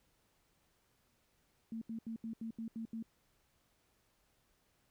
sine tone bursts, 225.7 Hz, A3, 44 cents sharp, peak -39 dBFS, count 8, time 1.72-3.026 s, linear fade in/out 2 ms, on 95 ms, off 78 ms, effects pink hiss -75 dBFS RMS until 4.9 s

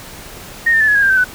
sine tone with pitch steps, 1855 / 1799.1 / 1744.8 / 1692.2 / 1641.2 / 1591.7 / 1543.7 / 1497.2 Hz, A#6 / A6 / A6 / G#6 / G#6 / G6 / G6 / F#6, -9 / +38 / -15 / +32 / -21 / +26 / -27 / +20 cents, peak -9 dBFS, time 0.66-1.244 s, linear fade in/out 10 ms, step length 73 ms, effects pink hiss -34 dBFS RMS until 1.34 s

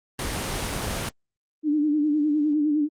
pink noise, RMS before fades -28 dBFS, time 0.19-1.09 s, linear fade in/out 2 ms
sine tone with vibrato, 299.4 Hz, D4, 33 cents sharp, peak -19 dBFS, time 1.63-2.89 s, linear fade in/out 50 ms, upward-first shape sine, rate 9.8 Hz, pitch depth 58 cents each way
effects low-pass 11000 Hz 12 dB/octave + Opus 24 kbps

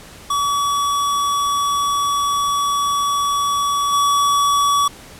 square tone with level steps, 1139 Hz, C#6, 47 cents sharp, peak -17 / -14 dBFS, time 0.3-4.88 s, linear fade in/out 5 ms, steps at 3.92 s, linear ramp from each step 20 ms, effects pink hiss -40 dBFS RMS until 5.19 s + low-pass 12000 Hz 12 dB/octave

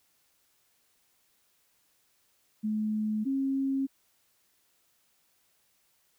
sine tone pair in turn, 214.6 / 270.4 Hz, A3 / C#4, -43 / -43 cents, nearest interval major third, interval 400 cents, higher second, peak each -27 / -26 dBFS, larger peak second, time 2.63-3.25 / 3.25-3.87 s, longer neither, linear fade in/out 20 ms, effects white hiss -70 dBFS RMS until 6.18 s

